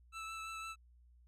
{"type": "tone with vibrato", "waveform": "25% pulse", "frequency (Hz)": 1318.5, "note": "E6", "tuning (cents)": 0, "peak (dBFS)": -39, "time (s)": [0.12, 0.76], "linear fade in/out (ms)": 50, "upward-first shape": "triangle", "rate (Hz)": 5.9, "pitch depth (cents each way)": 14, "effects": ["added 60 Hz sine -61 dBFS peak until 1.27 s", "low-pass 9000 Hz 12 dB/octave"]}